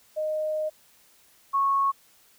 sine tone pair in turn, 618 / 1101.2 Hz, D#5 / C#6, -12 / -12 cents, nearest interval minor seventh, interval 1000 cents, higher second, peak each -25 / -20 dBFS, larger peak second, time 0.16-0.7 / 1.53-1.92 s, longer first, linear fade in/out 20 ms, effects white hiss -59 dBFS RMS until 2.38 s

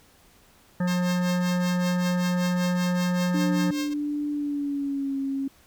harmonic tone, 178.9 Hz, F3, 42 cents sharp, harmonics 1 / 3 / 5 / 7 / 9 / 10, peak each -22 / -33 / -38 / -40 / -41 / -41 dBFS, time 0.8-3.71 s, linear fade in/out 5 ms
5% pulse tone with tremolo, 533 Hz, C5, 32 cents sharp, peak -19 dBFS, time 0.87-3.94 s, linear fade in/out 10 ms, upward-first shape triangle, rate 5.2 Hz, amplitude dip 90%
sine tone with pitch glide, 293.7 to 272.5 Hz, D4 to C#4, 0 to -29 cents, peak -25 dBFS, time 3.34-5.48 s, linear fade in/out 5 ms, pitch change -129 cents, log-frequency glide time 4.32-5.18 s
effects pink hiss -57 dBFS RMS until 5.66 s

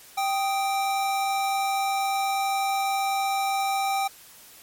square tone pair together, 784 / 1244.5 Hz, G5 / D#6, 0 / 0 cents, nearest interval minor sixth, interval 800 cents, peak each -24 / -34 dBFS, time 0.17-4.08 s, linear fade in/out 10 ms, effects white hiss -49 dBFS RMS until 4.62 s + MP3 64 kbps

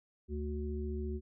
harmonic tone, 73.8 Hz, D2, 9 cents sharp, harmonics 1 / 3 / 5, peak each -36 / -42 / -41 dBFS, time 0.28-1.21 s, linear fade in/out 50 ms, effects none

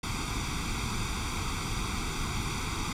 pink noise with comb filter, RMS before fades -32 dBFS, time 0.03-2.93 s, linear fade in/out 5 ms, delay 0.85 ms, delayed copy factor +0.9, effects low-pass 8000 Hz 12 dB/octave

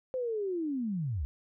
sine linear sweep, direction down, 523.3 to 61.2 Hz, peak -30 dBFS, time 0.14-1.25 s, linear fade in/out 0 ms, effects none

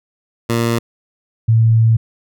15% pulse / sine tone pair in turn, 116.54 / 112.96 Hz, A#2 / A2, 0 / +46 cents, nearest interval minor second, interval 54 cents, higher first, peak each -8 dBFS, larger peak neither, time 0.49-0.79 / 1.48-1.97 s, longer second, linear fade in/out 10 ms, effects none

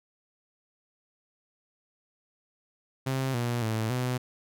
sawtooth tone with pitch steps, 132.7 / 119.9 / 110.7 / 125.8 Hz, C3 / A#2 / A2 / B2, +25 / +49 / +11 / +32 cents, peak -23 dBFS, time 3.06-4.18 s, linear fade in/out 10 ms, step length 280 ms, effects none

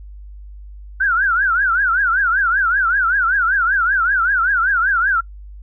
sine tone with vibrato, 1480 Hz, F#6, in tune, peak -13 dBFS, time 1-5.21 s, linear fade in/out 10 ms, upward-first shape triangle, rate 5.2 Hz, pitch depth 220 cents each way, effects noise-tail reverb RT60 0.1 s tail -24 dB re dry + added 50 Hz sine -33 dBFS peak until 5.62 s

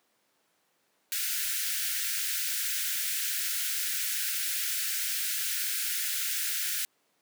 white high-pass noise, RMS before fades -31 dBFS, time 1.12-6.85 s, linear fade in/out 0 ms, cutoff 1400 Hz, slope 96 dB/octave, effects pink hiss -71 dBFS RMS until 7.21 s + high-pass 300 Hz 12 dB/octave

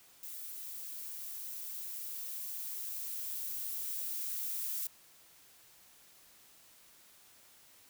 violet noise with level ramp, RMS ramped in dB -45 to -37 dBFS, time 0.23-4.87 s, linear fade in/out 2 ms, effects white hiss -61 dBFS RMS until 7.89 s

